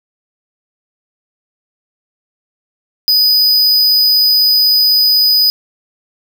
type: tone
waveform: square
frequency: 4978 Hz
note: D#8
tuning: in tune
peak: -8 dBFS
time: 3.08-5.5 s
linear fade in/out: 0 ms
effects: none